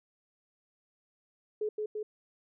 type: tone with echo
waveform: sine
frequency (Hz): 425.6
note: G#4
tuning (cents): +42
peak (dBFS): -29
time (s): 1.61-1.69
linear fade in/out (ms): 5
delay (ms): 170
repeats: 2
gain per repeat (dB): -2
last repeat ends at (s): 2.03
effects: none